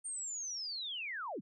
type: linear sweep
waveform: sine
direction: down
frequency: 8870 to 121 Hz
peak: -38 dBFS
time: 0.04-1.41 s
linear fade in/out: 20 ms
effects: none